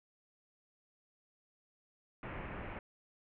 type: low-pass noise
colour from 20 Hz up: pink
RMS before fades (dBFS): -44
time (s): 2.23-2.79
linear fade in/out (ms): 2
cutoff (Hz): 2600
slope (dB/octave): 48
effects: none

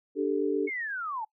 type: chord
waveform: sine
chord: D suspended fourth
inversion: none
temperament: equal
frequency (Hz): 293.7 / 392 / 440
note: D4 / G4 / A4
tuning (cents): 0 / 0 / 0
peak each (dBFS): -29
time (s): 0.15-0.7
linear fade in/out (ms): 50
type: linear sweep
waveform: sine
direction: down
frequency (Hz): 2207 to 830.6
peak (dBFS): -31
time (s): 0.67-1.25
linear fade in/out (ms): 10
effects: noise-tail reverb RT60 0.1 s tail -21 dB re dry

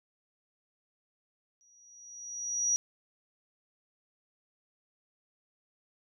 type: tone with exponential growth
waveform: sine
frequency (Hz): 5790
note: F#8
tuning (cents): -38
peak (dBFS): -23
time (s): 1.61-2.76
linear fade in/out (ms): 0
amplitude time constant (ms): 250
effects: none

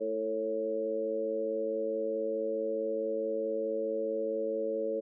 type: harmonic tone with a mistuned harmonic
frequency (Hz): 110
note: A2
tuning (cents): 0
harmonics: 2 / 3 / 4 / 5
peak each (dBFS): -44 / -39 / -33 / -33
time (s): 0-5.01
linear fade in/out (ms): 20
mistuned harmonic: 4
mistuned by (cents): +21
effects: none

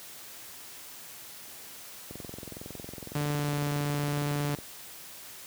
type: click train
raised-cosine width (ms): 2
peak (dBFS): -27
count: 55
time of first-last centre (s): 2.11-4.587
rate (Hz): 21.8
type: tone with pitch glide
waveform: sawtooth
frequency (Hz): 146.83 to 145.23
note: D3 to D3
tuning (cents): 0 to -19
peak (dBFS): -24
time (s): 3.15-4.55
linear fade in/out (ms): 2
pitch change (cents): -19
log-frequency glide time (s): 3.26-3.6
effects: white hiss -46 dBFS RMS until 5.46 s + high-pass 60 Hz 12 dB/octave

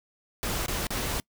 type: noise with dropouts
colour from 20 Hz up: pink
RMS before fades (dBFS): -30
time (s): 0.43-1.2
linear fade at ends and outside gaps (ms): 0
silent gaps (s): 0.661-0.682 / 0.869-0.905
effects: noise-tail reverb RT60 0.1 s tail -26 dB re dry

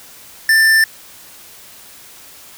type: tone with tanh clipping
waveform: sine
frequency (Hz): 1778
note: A6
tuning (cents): +18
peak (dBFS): -10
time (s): 0.49-0.84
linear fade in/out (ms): 2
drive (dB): 18
effects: white hiss -40 dBFS RMS until 2.57 s

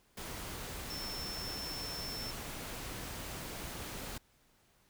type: tone in noise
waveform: sine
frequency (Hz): 5360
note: E8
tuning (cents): +28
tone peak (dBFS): -41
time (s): 0.9-2.31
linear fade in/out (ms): 5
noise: pink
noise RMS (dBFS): -43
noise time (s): 0.17-4.18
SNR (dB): -1
effects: pink hiss -69 dBFS RMS until 4.89 s

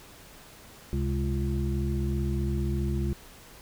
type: harmonic tone with a mistuned harmonic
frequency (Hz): 69.1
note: C#2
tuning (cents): -5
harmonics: 1 / 2 / 3 / 5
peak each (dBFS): -28 / -31 / -33 / -35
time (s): 0.93-3.13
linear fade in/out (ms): 0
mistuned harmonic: 2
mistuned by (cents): -78
effects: pink hiss -50 dBFS RMS until 3.61 s

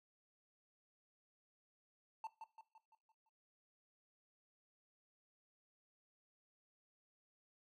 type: tone with echo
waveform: triangle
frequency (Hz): 890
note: A5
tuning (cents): +20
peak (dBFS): -40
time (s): 2.24-2.27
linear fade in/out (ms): 2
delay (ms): 170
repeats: 6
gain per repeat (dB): -6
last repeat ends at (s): 3.29
effects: noise-tail reverb RT60 0.3 s tail -17 dB re dry

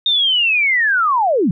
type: linear sweep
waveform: sine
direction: down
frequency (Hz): 3695 to 146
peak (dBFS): -12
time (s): 0.06-1.51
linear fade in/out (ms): 2
effects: none

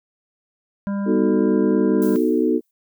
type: harmonic tone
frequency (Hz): 199.8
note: G3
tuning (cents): +33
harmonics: 1 / 3 / 5 / 7 / 8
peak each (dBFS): -21 / -34 / -37 / -43 / -44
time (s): 0.87-2.16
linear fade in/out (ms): 0
type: chord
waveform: sine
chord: B dominant seventh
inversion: none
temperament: equal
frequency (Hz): 246.9 / 311.1 / 370 / 440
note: B3 / D#4 / F#4 / A4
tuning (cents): 0 / 0 / 0 / 0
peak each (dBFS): -21 / -20 / -22 / -22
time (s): 1.05-2.61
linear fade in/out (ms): 50
type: noise with exponential decay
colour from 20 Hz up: violet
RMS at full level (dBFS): -33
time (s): 2.02-2.71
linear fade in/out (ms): 1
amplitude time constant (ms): 150
effects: none

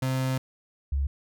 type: tone pair in turn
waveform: 35% pulse / sine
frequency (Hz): 130.81 / 69.29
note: C3 / C#2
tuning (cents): 0 / 0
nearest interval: major seventh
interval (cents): 1100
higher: first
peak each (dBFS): -23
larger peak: neither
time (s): 0.02-0.38 / 0.92-1.07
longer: first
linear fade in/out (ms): 5
effects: none

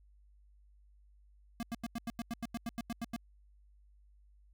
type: tone bursts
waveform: square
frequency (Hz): 233.1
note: A#3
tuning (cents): 0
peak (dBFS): -36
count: 14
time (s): 1.6-3.162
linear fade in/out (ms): 0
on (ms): 28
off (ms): 90
effects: added 50 Hz sine -60 dBFS peak until 4.53 s

